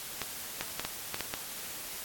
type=clicks; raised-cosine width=0.2 ms; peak=-15 dBFS; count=7; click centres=0.217 / 0.61 / 0.796 / 0.85 / 1.144 / 1.207 / 1.339 s; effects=white hiss -41 dBFS RMS until 2.04 s + AAC 64 kbps